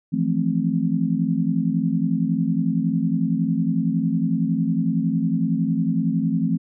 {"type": "chord", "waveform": "sine", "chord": "F major seventh", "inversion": "third", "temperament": "just", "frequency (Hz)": [163.7, 174.61, 218.3, 261.9], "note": ["E3", "F3", "A3", "C4"], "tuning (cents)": [-12, 0, -13, 2], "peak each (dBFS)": -24, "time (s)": [0.12, 6.58], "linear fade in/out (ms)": 20, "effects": []}